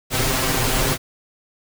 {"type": "noise with comb filter", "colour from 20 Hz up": "pink", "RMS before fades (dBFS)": -20, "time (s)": [0.1, 0.98], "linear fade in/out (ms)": 50, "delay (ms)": 7.7, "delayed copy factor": 0.95, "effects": []}